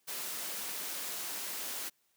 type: high-pass noise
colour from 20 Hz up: white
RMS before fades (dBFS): -39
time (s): 0.07-1.9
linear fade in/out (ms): 20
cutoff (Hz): 200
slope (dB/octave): 12
effects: white hiss -74 dBFS RMS until 2.16 s + high-pass 100 Hz 12 dB/octave